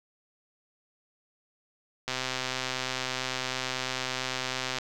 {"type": "click train", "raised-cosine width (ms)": 0.2, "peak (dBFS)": -13, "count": 350, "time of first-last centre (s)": [2.08, 4.785], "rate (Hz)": 129, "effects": []}